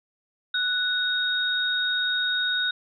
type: tone pair together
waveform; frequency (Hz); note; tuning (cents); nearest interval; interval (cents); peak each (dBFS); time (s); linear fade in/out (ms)
sine; 1480 / 3742; F#6 / A#7; 0 / +6; octave + major third; 1606; -25; 0.54-2.71; 5
effects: none